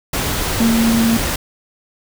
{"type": "tone in noise", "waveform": "sine", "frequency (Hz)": 228.7, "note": "A#3", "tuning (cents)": -33, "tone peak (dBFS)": -12, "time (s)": [0.6, 1.17], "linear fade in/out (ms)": 5, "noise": "pink", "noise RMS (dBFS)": -20, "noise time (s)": [0.13, 1.36], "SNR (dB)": 5, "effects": []}